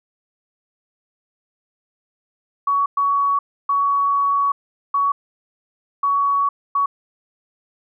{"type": "tone bursts at uneven times", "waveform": "sine", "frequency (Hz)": 1124, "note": "C#6", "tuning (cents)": 24, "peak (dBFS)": -15, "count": 6, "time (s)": [[2.67, 2.86], [2.97, 3.39], [3.69, 4.52], [4.94, 5.12], [6.03, 6.49], [6.75, 6.86]], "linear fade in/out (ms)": 5, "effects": []}